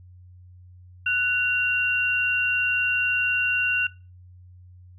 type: tone pair together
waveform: sine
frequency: 1482.7 / 2762 Hz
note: F#6 / F7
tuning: +3 / -20 cents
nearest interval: major seventh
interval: 1077 cents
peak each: -24 / -22 dBFS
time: 1.06-3.87 s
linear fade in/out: 5 ms
effects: noise-tail reverb RT60 0.3 s tail -20 dB re dry + added 90 Hz sine -45 dBFS peak until 4.98 s